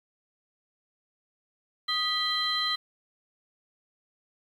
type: tone cluster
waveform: sine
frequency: 1248 / 1962 / 3178 / 4044 Hz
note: D#6 / B6 / G7 / B7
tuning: +5 / -12 / +23 / +40 cents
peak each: -32 / -33 / -31 / -28 dBFS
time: 1.88-2.76 s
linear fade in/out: 10 ms
effects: tanh soft clip ceiling -16 dBFS + 9-bit